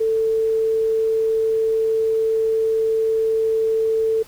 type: tone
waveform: sine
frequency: 444.5 Hz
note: A4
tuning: 18 cents sharp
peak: -16 dBFS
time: 0-4.23 s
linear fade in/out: 10 ms
effects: pink hiss -46 dBFS RMS until 4.27 s